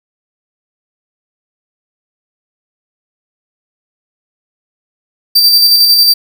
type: tone with tremolo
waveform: 45% pulse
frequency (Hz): 4670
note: D8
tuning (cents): -11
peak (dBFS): -3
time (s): 5.35-6.14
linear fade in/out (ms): 10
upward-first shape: square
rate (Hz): 11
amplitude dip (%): 30
effects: 7-bit